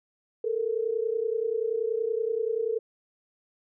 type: tone pair together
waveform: sine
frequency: 436.5 / 467 Hz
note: A4 / A#4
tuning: -14 / +3 cents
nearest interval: minor second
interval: 117 cents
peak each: -28 dBFS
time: 0.44-2.79 s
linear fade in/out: 5 ms
effects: none